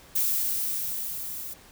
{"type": "noise with level ramp", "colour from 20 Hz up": "violet", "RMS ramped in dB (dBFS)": [-24, -37], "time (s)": [0.15, 1.54], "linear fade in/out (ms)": 10, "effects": ["pink hiss -52 dBFS RMS until 1.71 s"]}